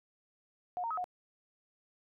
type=tone with pitch steps; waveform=sine; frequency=720 / 922 / 1275 / 724 Hz; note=F#5 / A#5 / D#6 / F#5; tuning=-47 / -19 / +42 / -38 cents; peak=-33 dBFS; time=0.77-1.042 s; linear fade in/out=0 ms; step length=68 ms; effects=none